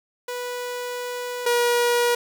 sawtooth tone pair in turn, 491.3 / 480.4 Hz, B4 / B4, -9 / -48 cents, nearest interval unison, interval 39 cents, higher first, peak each -24 / -14 dBFS, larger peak second, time 0.28-1.46 / 1.46-2.15 s, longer first, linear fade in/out 5 ms, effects 8-bit

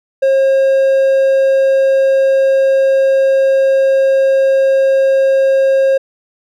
triangle tone, 538 Hz, C5, 48 cents sharp, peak -6 dBFS, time 0.22-5.98 s, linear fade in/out 10 ms, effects none

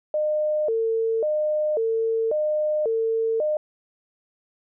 sine tone with vibrato, 523.3 Hz, C5, in tune, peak -20 dBFS, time 0.14-3.57 s, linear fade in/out 2 ms, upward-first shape square, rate 0.92 Hz, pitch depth 260 cents each way, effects none

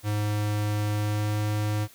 square tone with pitch glide, 104.8 to 105.47 Hz, G#2 to G#2, +16 to +27 cents, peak -25 dBFS, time 0.03-1.88 s, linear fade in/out 50 ms, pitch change +11 cents, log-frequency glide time 0.94-1.38 s, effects white hiss -53 dBFS RMS until 1.94 s

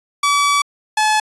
sawtooth tone pair in turn, 1146 / 858.5 Hz, D6 / A5, -43 / -43 cents, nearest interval perfect fourth, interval 500 cents, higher first, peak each -9 dBFS, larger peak neither, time 0.23-0.62 / 0.97-1.2 s, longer first, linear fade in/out 5 ms, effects resampled to 24000 Hz

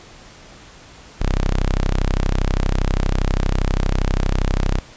sawtooth tone, 32.49 Hz, C1, 11 cents flat, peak -12 dBFS, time 1.2-4.8 s, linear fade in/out 20 ms, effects pink hiss -43 dBFS RMS until 4.96 s + resampled to 16000 Hz

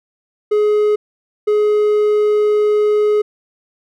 triangle tone bursts at uneven times, 420.6 Hz, G#4, 22 cents sharp, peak -9 dBFS, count 2, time 0.51-0.96 / 1.47-3.22 s, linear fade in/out 10 ms, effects none

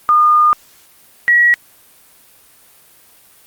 sine tone pair in turn, 1217 / 1918 Hz, D#6 / A#6, -39 / +49 cents, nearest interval minor sixth, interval 788 cents, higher second, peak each -7 dBFS, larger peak neither, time 0.09-0.53 / 1.28-1.54 s, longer first, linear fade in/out 0 ms, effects white hiss -47 dBFS RMS until 3.46 s + Opus 32 kbps

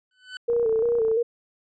25% pulse tone with exponential growth, 1504 Hz, F#6, 28 cents sharp, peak -27 dBFS, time 0.11-0.37 s, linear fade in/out 2 ms, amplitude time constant 55 ms
sine tone with vibrato, 458.8 Hz, A#4, 28 cents flat, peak -19 dBFS, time 0.48-1.23 s, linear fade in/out 10 ms, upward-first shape square, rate 2.9 Hz, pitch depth 51 cents each way
click train, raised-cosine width 1 ms, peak -26 dBFS, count 20, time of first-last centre 0.5-1.115 s, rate 30.9 Hz
effects resampled to 16000 Hz

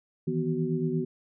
sine tone cluster, 156.9 / 165.5 / 245.7 / 375.6 Hz, D#3 / E3 / B3 / F#4, +15 / +7 / -9 / +26 cents, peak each -31 dBFS, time 0.27-1.05 s, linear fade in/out 10 ms, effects none

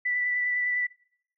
sine tone with vibrato, 1975.5 Hz, B6, in tune, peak -24 dBFS, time 0.05-0.87 s, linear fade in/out 10 ms, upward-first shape sine, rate 9.9 Hz, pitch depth 14 cents each way, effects noise-tail reverb RT60 0.6 s tail -21 dB re dry

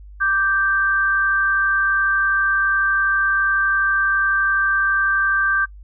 sine tone pair together, 1174.7 / 1568 Hz, D6 / G6, 0 / 0 cents, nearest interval perfect fourth, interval 500 cents, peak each -22 / -16 dBFS, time 0.2-5.66 s, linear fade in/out 20 ms, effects noise-tail reverb RT60 0.1 s tail -24 dB re dry + added 50 Hz sine -37 dBFS peak until 5.83 s

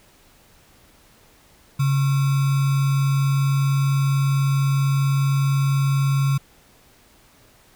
sine tone with sample-and-hold, 137.8 Hz, C#3, 10 cents flat, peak -16 dBFS, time 1.79-6.38 s, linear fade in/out 10 ms, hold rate 1225 Hz, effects pink hiss -54 dBFS RMS until 7.75 s

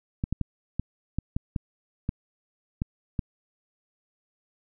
clicks, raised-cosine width 5 ms, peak -14 dBFS, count 10, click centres 0.239 / 0.326 / 0.413 / 0.796 / 1.186 / 1.365 / 1.562 / 2.091 / 2.819 / 3.192 s, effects none

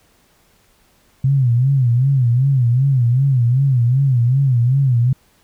sine tone with vibrato, 128.1 Hz, C3, 36 cents flat, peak -11 dBFS, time 1.24-5.13 s, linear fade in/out 5 ms, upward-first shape sine, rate 2.6 Hz, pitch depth 150 cents each way, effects pink hiss -56 dBFS RMS until 5.43 s

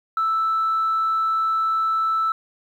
sine tone, 1318.5 Hz, E6, in tune, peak -17 dBFS, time 0.17-2.32 s, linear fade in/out 2 ms, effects tanh soft clip ceiling -15 dBFS + 9-bit

